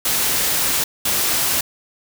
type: noise bursts at uneven times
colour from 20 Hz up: white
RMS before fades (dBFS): -19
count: 2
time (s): 0.05-0.84 / 1.05-1.61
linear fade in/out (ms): 5
effects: none